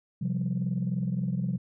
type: chord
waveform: sine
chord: C suspended fourth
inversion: none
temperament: equal with one note detuned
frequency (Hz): 130.81 / 174.61 / 194.08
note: C3 / F3 / G3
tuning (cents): 0 / 0 / -17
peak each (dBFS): -30 / -29 / -31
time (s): 0.21-1.58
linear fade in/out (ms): 10
effects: tanh soft clip ceiling -20 dBFS